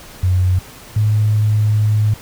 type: tone pair in turn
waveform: sine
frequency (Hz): 91.8 / 106.51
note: F#2 / G#2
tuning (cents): -13 / +44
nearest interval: minor third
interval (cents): 257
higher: second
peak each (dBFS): -11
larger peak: neither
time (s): 0.23-0.59 / 0.96-2.14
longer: second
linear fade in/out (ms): 5
effects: pink hiss -38 dBFS RMS until 2.21 s